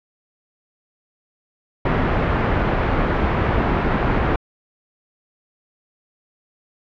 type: low-pass noise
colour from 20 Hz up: pink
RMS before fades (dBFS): -19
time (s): 1.85-4.36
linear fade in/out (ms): 5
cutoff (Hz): 1800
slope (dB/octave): 12
effects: low-pass 3000 Hz 12 dB/octave